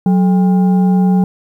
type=tone with frequency modulation; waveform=sine; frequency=185 Hz; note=F#3; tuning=in tune; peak=-8 dBFS; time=0.06-1.24 s; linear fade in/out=2 ms; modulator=616 Hz; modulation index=0.37; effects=8-bit